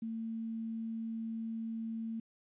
sine tone with quantisation, 225.4 Hz, A3, 42 cents sharp, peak -36 dBFS, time 0.02-2.2 s, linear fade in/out 5 ms, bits 11, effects resampled to 8000 Hz

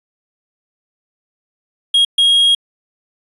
triangle tone bursts at uneven times, 3273 Hz, G#7, 26 cents flat, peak -7 dBFS, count 2, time 1.94-2.05 / 2.18-2.55 s, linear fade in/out 5 ms, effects resampled to 32000 Hz + 8-bit

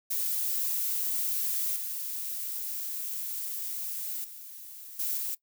violet noise with level steps, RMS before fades -30 / -35 / -45 / -31 / -33 dBFS, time 0.1-5.35 s, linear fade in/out 10 ms, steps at 1.76 / 4.24 / 4.99 / 5.17 s, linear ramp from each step 5 ms, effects noise-tail reverb RT60 0.1 s tail -19 dB re dry

